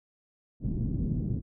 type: low-pass noise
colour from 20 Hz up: white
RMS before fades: -30 dBFS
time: 0.6-1.42 s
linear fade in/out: 50 ms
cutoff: 230 Hz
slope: 24 dB/octave
effects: none